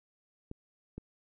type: clicks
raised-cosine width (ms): 3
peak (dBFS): -28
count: 2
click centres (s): 0.514 / 0.98
effects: none